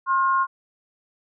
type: tone pair together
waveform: sine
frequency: 1068 / 1423.3 Hz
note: C6 / F6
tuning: +35 / +32 cents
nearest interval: perfect fourth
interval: 497 cents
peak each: -18 / -25 dBFS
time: 0.06-0.47 s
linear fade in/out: 50 ms
effects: none

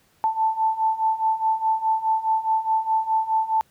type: beating tone pair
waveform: sine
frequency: 880 / 884.8 Hz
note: A5 / A5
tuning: 0 / +9 cents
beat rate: 4.8 Hz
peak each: -24 / -21 dBFS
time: 0.24-3.61 s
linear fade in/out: 0 ms
effects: pink hiss -61 dBFS RMS until 3.7 s + high-pass 60 Hz 12 dB/octave

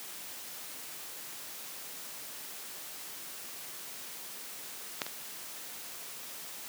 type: clicks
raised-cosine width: 0.2 ms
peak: -13 / -20 dBFS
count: 2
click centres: 5.018 / 5.065 s
effects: white hiss -44 dBFS RMS until 6.68 s + high-pass 150 Hz 12 dB/octave

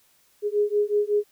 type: beating tone pair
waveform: sine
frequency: 412.2 / 417.6 Hz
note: G#4 / G#4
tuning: -13 / +10 cents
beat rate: 5.4 Hz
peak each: -23 / -23 dBFS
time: 0.42-1.24 s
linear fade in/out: 50 ms
effects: white hiss -62 dBFS RMS until 1.31 s

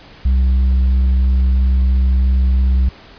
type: tone with tanh clipping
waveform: sine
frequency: 64.5 Hz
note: C2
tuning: 24 cents flat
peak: -11 dBFS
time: 0.25-2.89 s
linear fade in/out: 5 ms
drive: 4 dB
effects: pink hiss -41 dBFS RMS until 3.18 s + resampled to 11025 Hz

